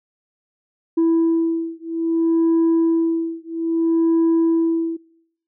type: beating tone pair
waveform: sine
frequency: 329.6 / 330.21 Hz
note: E4 / E4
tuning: 0 / +3 cents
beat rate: 0.61 Hz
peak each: -17 dBFS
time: 0.97-4.97 s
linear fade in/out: 10 ms
effects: noise-tail reverb RT60 0.8 s tail -24 dB re dry + tanh soft clip ceiling -12 dBFS